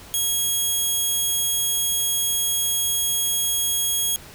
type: tone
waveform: 10% pulse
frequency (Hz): 3300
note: G#7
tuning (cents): -12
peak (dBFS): -12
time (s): 0.14-4.16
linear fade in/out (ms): 0
effects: pink hiss -43 dBFS RMS until 4.34 s